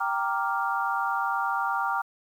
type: chord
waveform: sine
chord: G minor seventh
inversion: none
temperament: equal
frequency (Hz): 784 / 932.3 / 1174.7 / 1396.9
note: G5 / Bb5 / D6 / F6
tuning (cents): 0 / 0 / 0 / 0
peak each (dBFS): -30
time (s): 0-2.02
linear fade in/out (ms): 10
effects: 9-bit